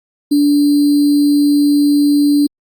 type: tone with sample-and-hold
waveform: sine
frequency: 290 Hz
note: D4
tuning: 22 cents flat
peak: -8 dBFS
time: 0.31-2.47 s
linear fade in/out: 10 ms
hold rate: 4410 Hz
effects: Opus 24 kbps